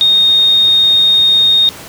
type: tone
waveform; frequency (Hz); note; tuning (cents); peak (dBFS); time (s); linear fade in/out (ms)
sine; 3702; A#7; -13; -6; 0.01-1.69; 0
effects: pink hiss -31 dBFS RMS until 1.88 s + high-pass 80 Hz 12 dB/octave